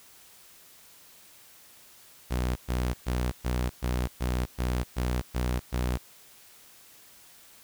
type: tone bursts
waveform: sawtooth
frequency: 61.74 Hz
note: B1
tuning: in tune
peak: -22 dBFS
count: 10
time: 2.3-5.98 s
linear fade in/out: 20 ms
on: 260 ms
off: 120 ms
effects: white hiss -54 dBFS RMS until 7.63 s